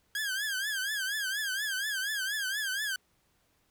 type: tone with vibrato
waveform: sawtooth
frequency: 1621 Hz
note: G#6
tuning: 42 cents flat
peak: -27 dBFS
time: 0.15-2.96 s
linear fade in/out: 2 ms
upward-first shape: triangle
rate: 4.2 Hz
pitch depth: 150 cents each way
effects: pink hiss -71 dBFS RMS until 3.7 s